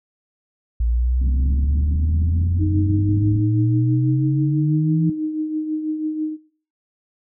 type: exponential sweep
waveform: sine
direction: up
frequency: 57 to 166.5 Hz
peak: -16 dBFS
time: 0.8-5.1 s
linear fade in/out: 5 ms
type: low-pass noise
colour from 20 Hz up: white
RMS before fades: -30 dBFS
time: 1.21-3.41 s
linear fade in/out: 5 ms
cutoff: 260 Hz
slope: 48 dB/octave
type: tone with tremolo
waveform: sine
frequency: 310 Hz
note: D#4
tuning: 6 cents flat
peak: -19 dBFS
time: 2.58-6.37 s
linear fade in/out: 50 ms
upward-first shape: triangle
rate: 6.1 Hz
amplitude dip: 60%
effects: noise-tail reverb RT60 0.5 s tail -19 dB re dry